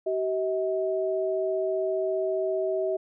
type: tone pair together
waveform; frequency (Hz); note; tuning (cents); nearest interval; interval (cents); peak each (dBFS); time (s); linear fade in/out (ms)
sine; 382 / 639; G4 / D#5; -45 / +46; major sixth; 891; -27; 0.06-2.97; 10
effects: none